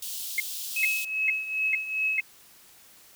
white high-pass noise, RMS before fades -35 dBFS, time 0.02-1.05 s, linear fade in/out 5 ms, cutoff 2900 Hz, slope 48 dB/octave
sine tone bursts, 2127 Hz, C7, 28 cents sharp, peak -21 dBFS, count 5, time 0.38-2.2 s, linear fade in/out 2 ms, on 20 ms, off 430 ms
sine tone with tremolo, 2574 Hz, E7, 42 cents flat, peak -22 dBFS, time 0.76-2.21 s, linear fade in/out 5 ms, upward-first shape triangle, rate 2.5 Hz, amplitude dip 75%
effects white hiss -54 dBFS RMS until 3.15 s

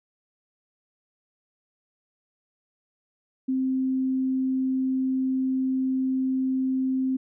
sine tone, 261.6 Hz, C4, in tune, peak -22 dBFS, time 3.48-7.17 s, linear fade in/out 10 ms, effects none

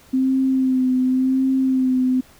sine tone with vibrato, 260 Hz, C4, 11 cents flat, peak -15 dBFS, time 0.13-2.21 s, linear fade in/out 10 ms, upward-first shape sine, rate 0.91 Hz, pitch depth 30 cents each way, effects pink hiss -50 dBFS RMS until 2.39 s

